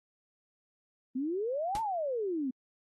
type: exponential two-way sweep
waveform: sine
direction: up then down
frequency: 246.9 to 920 to 246.9 Hz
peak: -30 dBFS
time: 1.15-2.51 s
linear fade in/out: 10 ms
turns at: 1.81 s
type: noise with exponential decay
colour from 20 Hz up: pink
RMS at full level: -36 dBFS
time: 1.75-1.85 s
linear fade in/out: 1 ms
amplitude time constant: 20 ms
effects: AAC 32 kbps